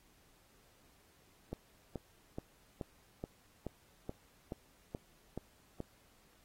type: click train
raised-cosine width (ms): 2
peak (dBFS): -26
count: 11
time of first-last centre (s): 1.53-5.804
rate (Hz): 2.34
effects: pink hiss -68 dBFS RMS until 6.44 s + AAC 48 kbps